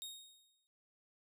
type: tone with exponential decay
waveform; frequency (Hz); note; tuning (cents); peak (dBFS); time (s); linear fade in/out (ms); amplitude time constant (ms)
sawtooth; 3729; A#7; 0; -39; 0.02-0.67; 0; 140
effects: none